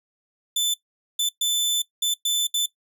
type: tone bursts at uneven times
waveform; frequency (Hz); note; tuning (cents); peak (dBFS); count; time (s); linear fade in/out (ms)
sawtooth; 3520; A7; 0; -17; 6; 0.56-0.74 / 1.19-1.29 / 1.41-1.82 / 2.02-2.14 / 2.25-2.47 / 2.54-2.66; 5
effects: noise-tail reverb RT60 0.1 s tail -18 dB re dry